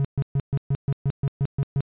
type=tone bursts; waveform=triangle; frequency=138.59 Hz; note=C#3; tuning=in tune; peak=-17 dBFS; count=11; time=0-1.806 s; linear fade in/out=0 ms; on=46 ms; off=130 ms; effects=resampled to 8000 Hz